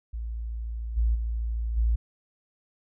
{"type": "tone with level steps", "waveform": "sine", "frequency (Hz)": 56.7, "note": "A#1", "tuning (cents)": -47, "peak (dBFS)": [-30, -20, -26, -20], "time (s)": [0.13, 1.96], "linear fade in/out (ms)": 10, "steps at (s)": [0.96, 1.14, 1.76], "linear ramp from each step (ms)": 20, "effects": []}